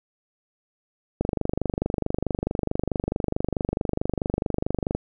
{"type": "click train", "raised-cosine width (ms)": 2, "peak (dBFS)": -10, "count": 93, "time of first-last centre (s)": [1.21, 4.95], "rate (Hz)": 24.6, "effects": []}